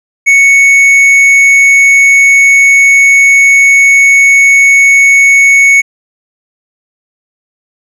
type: tone with tanh clipping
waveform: sine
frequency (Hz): 2217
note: C#7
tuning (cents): 0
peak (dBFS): -3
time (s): 0.26-5.82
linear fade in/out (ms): 20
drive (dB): 7
effects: none